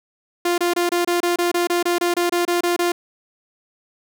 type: tone bursts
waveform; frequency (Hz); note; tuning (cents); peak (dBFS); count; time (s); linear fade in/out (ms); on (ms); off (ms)
sawtooth; 349.2; F4; 0; -13; 16; 0.45-2.92; 5; 130; 26
effects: none